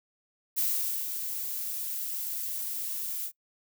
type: noise with ADSR envelope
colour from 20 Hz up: violet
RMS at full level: -27 dBFS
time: 0.56-3.32 s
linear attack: 24 ms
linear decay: 470 ms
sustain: -7 dB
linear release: 67 ms
effects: noise-tail reverb RT60 0.1 s tail -22 dB re dry